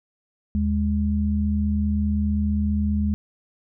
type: tone pair together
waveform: sine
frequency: 77.6 / 207.2 Hz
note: D#2 / G#3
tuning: -4 / -4 cents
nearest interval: octave + perfect fourth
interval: 1700 cents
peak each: -22 dBFS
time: 0.55-3.14 s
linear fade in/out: 0 ms
effects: none